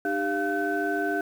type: tone cluster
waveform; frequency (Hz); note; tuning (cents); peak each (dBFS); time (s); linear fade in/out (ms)
sine; 302.7 / 396.3 / 695 / 1520; D#4 / G4 / F5 / F#6; -48 / +19 / -9 / +46; -29; 0.05-1.21; 2
effects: tanh soft clip ceiling -16 dBFS + 8-bit